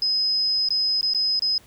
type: tone with dropouts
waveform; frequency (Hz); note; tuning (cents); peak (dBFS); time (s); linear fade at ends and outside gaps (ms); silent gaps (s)
sine; 5060; D#8; +28; -19; 0.02-1.58; 2; 0.688-0.705 / 1.011-1.029 / 1.136-1.147 / 1.394-1.421
effects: pink hiss -53 dBFS RMS until 1.66 s